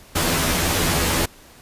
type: noise with comb filter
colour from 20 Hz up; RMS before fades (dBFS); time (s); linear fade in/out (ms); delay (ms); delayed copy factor
pink; -20; 0.15-1.26; 10; 12; +0.9
effects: pink hiss -47 dBFS RMS until 1.61 s + resampled to 32000 Hz